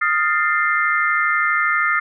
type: chord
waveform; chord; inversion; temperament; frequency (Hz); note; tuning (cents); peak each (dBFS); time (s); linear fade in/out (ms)
sine; F dominant seventh; third; equal with one note detuned; 1244.5 / 1396.9 / 1784.6 / 2093; Eb6 / F6 / A6 / C7; 0 / 0 / +24 / 0; -21; 0.01-2; 10
effects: none